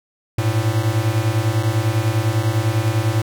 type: beating tone pair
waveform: square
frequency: 105.6 / 115.6 Hz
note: G#2 / A#2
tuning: +29 / -14 cents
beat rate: 10 Hz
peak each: -20 dBFS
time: 0.38-3.22 s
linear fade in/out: 5 ms
effects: none